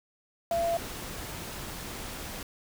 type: tone in noise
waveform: sine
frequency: 677 Hz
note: E5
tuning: 46 cents sharp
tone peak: -25 dBFS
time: 0.51-0.77 s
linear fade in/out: 2 ms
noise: pink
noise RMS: -39 dBFS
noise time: 0.51-2.43 s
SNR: +11 dB
effects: none